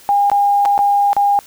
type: tone with dropouts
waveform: sine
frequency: 810 Hz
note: G#5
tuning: 43 cents flat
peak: -10 dBFS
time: 0.09-1.39 s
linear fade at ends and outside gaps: 0 ms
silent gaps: 0.299-0.316 / 0.652-0.657 / 0.779-0.79 / 1.131-1.166 s
effects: white hiss -43 dBFS RMS until 1.46 s